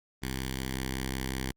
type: tone with notch filter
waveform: 5% pulse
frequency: 65.41 Hz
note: C2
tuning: in tune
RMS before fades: -34 dBFS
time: 0.22-1.52 s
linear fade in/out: 10 ms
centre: 600 Hz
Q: 0.61
effects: Opus 24 kbps